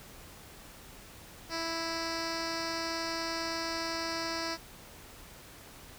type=tone with low-pass filter; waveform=10% pulse; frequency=329.6 Hz; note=E4; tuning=in tune; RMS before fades=-35 dBFS; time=1.49-4.58 s; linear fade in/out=50 ms; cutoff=5300 Hz; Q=3.3; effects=pink hiss -51 dBFS RMS until 5.98 s